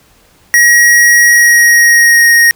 square tone with pitch glide, 1900 to 1868.4 Hz, A#6 to A#6, +33 to +3 cents, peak -4 dBFS, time 0.54-2.51 s, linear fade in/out 0 ms, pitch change -30 cents, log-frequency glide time 1.28-2.3 s, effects pink hiss -47 dBFS RMS until 2.55 s

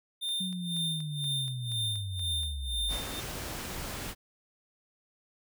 square tone with tremolo, 3615 Hz, A7, 46 cents sharp, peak -30 dBFS, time 0.21-3.21 s, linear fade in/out 20 ms, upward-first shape sine, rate 2 Hz, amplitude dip 85%
click train, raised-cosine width 0.2 ms, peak -34 dBFS, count 10, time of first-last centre 0.29-2.433 s, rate 4.2 Hz
sine linear sweep, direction down, 188.9 to 47.7 Hz, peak -33 dBFS, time 0.4-2.98 s, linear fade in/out 10 ms
pink noise, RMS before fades -38 dBFS, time 2.88-4.15 s, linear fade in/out 50 ms
effects none

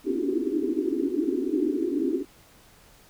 pink band-pass noise, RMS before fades -26 dBFS, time 0.04-2.25 s, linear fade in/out 50 ms, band 260 to 400 Hz, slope 96 dB/octave, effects pink hiss -55 dBFS RMS until 3.09 s

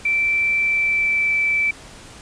sine tone with pitch glide, 2336 to 2321 Hz, D7 to D7, -10 to -21 cents, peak -16 dBFS, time 0.05-1.71 s, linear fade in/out 5 ms, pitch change -11 cents, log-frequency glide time 0.59-1.36 s, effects pink hiss -41 dBFS RMS until 2.21 s + resampled to 22050 Hz

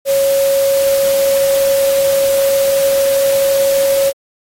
sine tone in noise, 550 Hz, C#5, 14 cents flat, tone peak -10 dBFS, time 0.05-4.13 s, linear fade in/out 50 ms, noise white, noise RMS -23 dBFS, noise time 0.05-4.13 s, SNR +10 dB, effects AAC 48 kbps

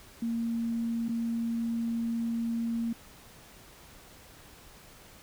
sine tone with dropouts, 231 Hz, A#3, 16 cents flat, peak -28 dBFS, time 0.22-2.93 s, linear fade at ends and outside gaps 5 ms, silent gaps 1.084-1.091 s, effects pink hiss -53 dBFS RMS until 5.22 s

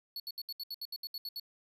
square tone bursts, 4407 Hz, C#8, 11 cents flat, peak -38 dBFS, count 12, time 0.16-1.398 s, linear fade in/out 2 ms, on 39 ms, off 70 ms, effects none

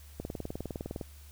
click train, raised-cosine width 2 ms, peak -23 dBFS, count 17, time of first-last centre 0.2-1.012 s, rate 19.7 Hz, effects added 73 Hz sine -49 dBFS peak until 1.31 s + white hiss -58 dBFS RMS until 1.31 s

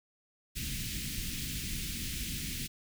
pink band-stop noise, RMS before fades -37 dBFS, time 0.55-2.68 s, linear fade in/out 20 ms, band 260 to 2200 Hz, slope 24 dB/octave, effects none

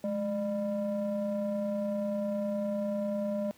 triangle ring-modulated tone, 195.5 Hz, G3, 4 cents flat, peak -24 dBFS, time 0.04-3.51 s, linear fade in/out 0 ms, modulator 406 Hz, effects pink hiss -60 dBFS RMS until 3.57 s + high-pass 100 Hz 12 dB/octave

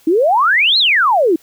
sine exponential two-way sweep, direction up then down, 302.6 to 4316 to 302.6 Hz, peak -9 dBFS, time 0.07-1.36 s, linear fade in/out 5 ms, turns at 0.78 s, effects white hiss -50 dBFS RMS until 1.42 s

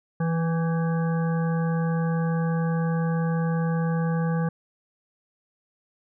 harmonic tone with a mistuned harmonic, 164.81 Hz, E3, in tune, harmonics 1 / 3 / 5 / 7 / 9 / 10, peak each -22 / -32 / -36 / -39 / -41 / -42 dBFS, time 0.2-4.49 s, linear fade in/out 5 ms, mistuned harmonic 9, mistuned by +57 cents, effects none

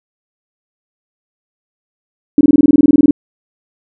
sine tone bursts, 290 Hz, D4, 22 cents flat, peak -4 dBFS, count 15, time 2.38-3.109 s, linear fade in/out 2 ms, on 29 ms, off 21 ms, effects none

